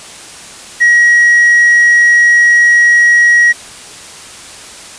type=tone with hard clipping; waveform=triangle; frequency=1904 Hz; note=A#6; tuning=36 cents sharp; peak=-3 dBFS; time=0.8-3.53 s; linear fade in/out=20 ms; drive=1 dB; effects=white hiss -31 dBFS RMS until 4.98 s + resampled to 22050 Hz